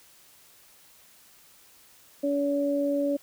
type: tone pair together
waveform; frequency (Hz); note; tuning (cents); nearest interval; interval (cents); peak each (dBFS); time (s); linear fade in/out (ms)
sine; 284.4 / 568; C#4 / C#5; +45 / +42; octave; 1197; -26; 2.23-3.17; 10
effects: white hiss -56 dBFS RMS until 3.22 s